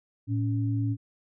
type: tone pair together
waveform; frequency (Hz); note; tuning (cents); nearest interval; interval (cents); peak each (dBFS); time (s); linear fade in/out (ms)
sine; 111.55 / 281.1; A2 / C#4; +24 / +24; octave + major third; 1600; -25 / -31; 0.27-0.97; 50
effects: none